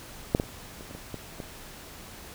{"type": "clicks", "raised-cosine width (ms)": 2, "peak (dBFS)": [-7, -13, -29, -30, -29, -27, -21, -22], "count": 8, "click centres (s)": [0.349, 0.399, 0.437, 0.809, 0.91, 0.95, 1.143, 1.402], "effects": ["pink hiss -45 dBFS RMS until 2.34 s"]}